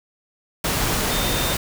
sine tone in noise, 3631 Hz, A#7, 46 cents flat, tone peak -29 dBFS, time 1.11-1.54 s, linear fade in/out 5 ms, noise pink, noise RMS -22 dBFS, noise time 0.64-1.57 s, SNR -10 dB, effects none

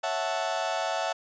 35% pulse chord, F# minor seventh, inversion second, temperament equal, 554.4 / 659.3 / 740 / 880 Hz, C#5 / E5 / F#5 / A5, 0 / 0 / 0 / 0 cents, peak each -35 / -29 / -31 / -32 dBFS, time 0.03-1.13 s, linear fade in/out 10 ms, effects resampled to 16000 Hz

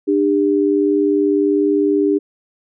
sine tone pair together, 299.3 / 399.3 Hz, D4 / G4, +33 / +32 cents, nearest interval perfect fourth, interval 499 cents, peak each -15 dBFS, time 0.07-2.19 s, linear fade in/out 20 ms, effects none

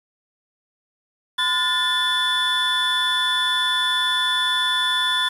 triangle tone cluster, 1018 / 1440 / 1761 / 3471 Hz, C6 / F#6 / A6 / A7, -48 / -47 / +1 / -24 cents, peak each -24 / -26 / -24 / -19 dBFS, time 1.38-5.29 s, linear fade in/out 10 ms, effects resampled to 32000 Hz + 7-bit

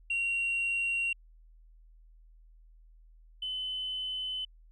sine tone pair in turn, 2751 / 3030 Hz, F7 / F#7, -27 / +40 cents, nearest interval major second, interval 167 cents, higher second, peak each -26 / -32 dBFS, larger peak first, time 0.1-1.13 / 3.42-4.45 s, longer neither, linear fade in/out 5 ms, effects tanh soft clip ceiling -26 dBFS + added 40 Hz sine -54 dBFS peak until 4.71 s

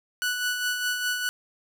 sawtooth tone with tremolo, 1480 Hz, F#6, in tune, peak -20 dBFS, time 0.22-1.29 s, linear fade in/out 0 ms, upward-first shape sine, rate 4.9 Hz, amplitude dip 45%, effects none

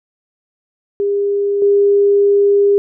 sine tone with level steps, 403.4 Hz, G4, 50 cents sharp, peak -13 / -8 dBFS, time 1-2.78 s, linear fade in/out 0 ms, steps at 1.62 s, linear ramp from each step 2 ms, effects none

